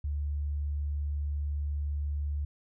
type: tone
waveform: sine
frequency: 72.8 Hz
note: D2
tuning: 15 cents flat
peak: -29 dBFS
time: 0.04-2.45 s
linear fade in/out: 5 ms
effects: none